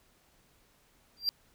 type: tone with exponential growth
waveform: triangle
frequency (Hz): 4730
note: D8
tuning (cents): +12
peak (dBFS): -21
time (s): 1.17-1.29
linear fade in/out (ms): 0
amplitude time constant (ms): 25
effects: pink hiss -66 dBFS RMS until 1.54 s